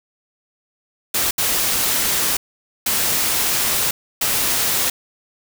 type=noise bursts at uneven times; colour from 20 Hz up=white; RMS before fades=-19 dBFS; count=4; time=1.14-1.31 / 1.38-2.37 / 2.86-3.91 / 4.21-4.9 s; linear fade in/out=5 ms; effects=none